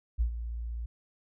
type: tone with ADSR envelope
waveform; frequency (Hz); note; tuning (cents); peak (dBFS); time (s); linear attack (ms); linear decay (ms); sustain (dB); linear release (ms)
sine; 57.8; A#1; -14; -22; 0.18-0.86; 27; 94; -11; 5
effects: none